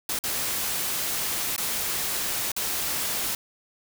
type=noise with dropouts; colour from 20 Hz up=white; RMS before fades=-28 dBFS; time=0.09-3.35 s; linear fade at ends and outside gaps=2 ms; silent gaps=0.19-0.238 / 1.563-1.579 / 2.518-2.564 s; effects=none